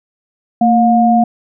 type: tone pair together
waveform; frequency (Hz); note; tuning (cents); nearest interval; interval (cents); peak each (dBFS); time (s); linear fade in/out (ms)
sine; 228.4 / 713.5; A#3 / F5; -35 / +37; octave + minor sixth; 1972; -10; 0.61-1.24; 5
effects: none